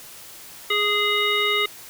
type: harmonic tone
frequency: 415.3 Hz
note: G#4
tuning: in tune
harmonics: 1 / 3 / 5 / 7 / 9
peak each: -26 / -26 / -23 / -26 / -25 dBFS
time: 0.7-1.66 s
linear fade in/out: 5 ms
effects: white hiss -42 dBFS RMS until 1.89 s